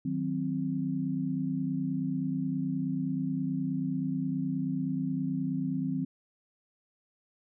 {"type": "chord", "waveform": "sine", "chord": "C diminished", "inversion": "first", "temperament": "equal", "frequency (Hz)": [155.56, 185, 261.6], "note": ["Eb3", "Gb3", "C4"], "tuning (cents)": [0, 0, 0], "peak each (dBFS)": [-34, -34, -31], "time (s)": [0.05, 6.05], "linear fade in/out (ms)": 5, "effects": []}